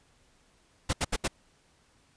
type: noise bursts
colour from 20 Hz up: pink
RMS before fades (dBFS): -27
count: 4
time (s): 0.89-1.28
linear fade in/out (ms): 10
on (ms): 42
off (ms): 74
effects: pink hiss -65 dBFS RMS until 2.16 s + resampled to 22050 Hz